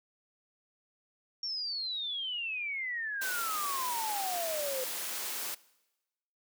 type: exponential sweep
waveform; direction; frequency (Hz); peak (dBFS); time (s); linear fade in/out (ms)
sine; down; 5560 to 504; -33; 1.43-4.84; 2
type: noise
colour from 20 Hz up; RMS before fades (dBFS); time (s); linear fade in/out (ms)
white; -37; 3.21-5.55; 10
effects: noise-tail reverb RT60 1.0 s tail -21 dB re dry + high-pass 300 Hz 12 dB/octave